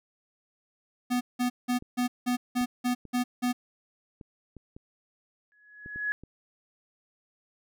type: tone bursts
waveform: square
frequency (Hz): 246.9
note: B3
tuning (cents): 0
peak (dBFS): -25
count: 9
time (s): 1.1-3.53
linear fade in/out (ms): 20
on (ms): 110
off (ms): 180
type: clicks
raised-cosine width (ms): 3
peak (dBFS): -32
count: 9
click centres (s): 1.824 / 2.613 / 3.053 / 4.212 / 4.567 / 4.765 / 5.861 / 5.96 / 6.236
type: tone with exponential growth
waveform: sine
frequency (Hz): 1686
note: G#6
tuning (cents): +26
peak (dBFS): -24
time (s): 5.52-6.12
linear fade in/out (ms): 0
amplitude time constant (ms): 130
effects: none